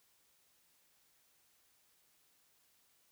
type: silence
effects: white hiss -72 dBFS RMS until 3.11 s